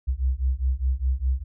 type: beating tone pair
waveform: sine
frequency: 62.5 / 67.4 Hz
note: B1 / C#2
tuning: +21 / -48 cents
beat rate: 4.9 Hz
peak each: -24 dBFS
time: 0.07-1.44 s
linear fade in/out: 20 ms
effects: none